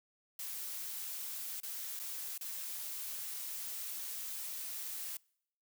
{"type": "noise with dropouts", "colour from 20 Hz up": "blue", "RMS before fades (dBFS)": -42, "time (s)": [0.39, 5.17], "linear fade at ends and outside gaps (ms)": 2, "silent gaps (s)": [[1.602, 1.632], [1.992, 1.998], [2.378, 2.41]], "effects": ["noise-tail reverb RT60 0.7 s tail -26 dB re dry"]}